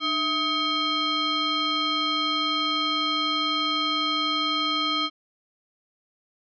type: tone with frequency modulation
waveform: sine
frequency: 2228 Hz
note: C#7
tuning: 8 cents sharp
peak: -22 dBFS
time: 0-5.1 s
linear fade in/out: 50 ms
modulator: 963 Hz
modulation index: 1.9
effects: none